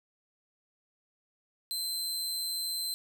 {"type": "tone", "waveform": "sawtooth", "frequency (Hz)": 4093, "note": "C8", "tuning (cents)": -39, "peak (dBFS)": -29, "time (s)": [1.71, 2.94], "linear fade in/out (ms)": 0, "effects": []}